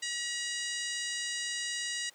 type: harmonic tone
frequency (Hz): 959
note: A#5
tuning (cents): +49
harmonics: 2 / 3 / 4 / 5 / 6 / 7 / 8 / 9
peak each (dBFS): -38 / -40 / -41 / -42 / -43 / -43 / -44 / -45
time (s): 0.02-2.1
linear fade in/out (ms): 10
effects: pink hiss -60 dBFS RMS until 2.14 s + high-pass 400 Hz 12 dB/octave